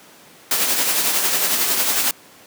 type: noise with tremolo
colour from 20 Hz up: white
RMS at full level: -17 dBFS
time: 0.51-2.11 s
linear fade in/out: 2 ms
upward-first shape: triangle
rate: 11 Hz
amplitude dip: 45%
effects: pink hiss -46 dBFS RMS until 2.46 s + high-pass 200 Hz 12 dB/octave